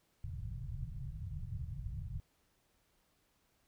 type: low-pass noise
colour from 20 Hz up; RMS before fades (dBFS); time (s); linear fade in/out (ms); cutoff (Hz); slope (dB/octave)
white; -42; 0.24-2.2; 0; 140; 48
effects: pink hiss -75 dBFS RMS until 3.67 s